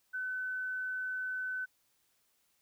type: tone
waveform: sine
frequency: 1512 Hz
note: F#6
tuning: 37 cents sharp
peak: -34 dBFS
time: 0.13-1.66 s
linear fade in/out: 20 ms
effects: white hiss -74 dBFS RMS until 2.61 s